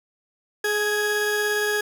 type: tone pair together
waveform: 40% pulse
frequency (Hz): 419.6 / 1661.2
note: G#4 / G#6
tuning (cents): +18 / 0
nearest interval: 2 octaves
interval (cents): 2382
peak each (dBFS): -23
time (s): 0.64-1.81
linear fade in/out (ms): 5
effects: none